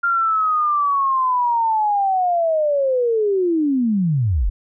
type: linear sweep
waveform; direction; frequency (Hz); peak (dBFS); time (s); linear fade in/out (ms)
sine; down; 1400 to 36.78; -15; 0.03-4.5; 10
effects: none